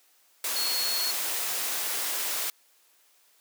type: tone in noise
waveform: sine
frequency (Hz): 4335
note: C#8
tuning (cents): -39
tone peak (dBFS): -28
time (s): 0.56-1.11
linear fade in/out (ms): 2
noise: white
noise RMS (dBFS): -30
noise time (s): 0.44-2.5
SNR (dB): -1
effects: white hiss -63 dBFS RMS until 3.4 s + high-pass 400 Hz 12 dB/octave